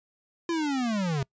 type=linear sweep; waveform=square; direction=down; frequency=344.4 to 130 Hz; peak=-26 dBFS; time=0.49-1.23 s; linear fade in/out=2 ms; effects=noise-tail reverb RT60 0.1 s tail -25 dB re dry + resampled to 16000 Hz